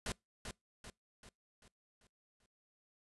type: noise with echo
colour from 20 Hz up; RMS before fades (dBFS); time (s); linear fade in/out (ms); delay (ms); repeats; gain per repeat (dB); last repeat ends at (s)
pink; -39; 0.06-0.12; 2; 390; 6; -6; 2.46
effects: noise-tail reverb RT60 0.2 s tail -25 dB re dry + resampled to 24000 Hz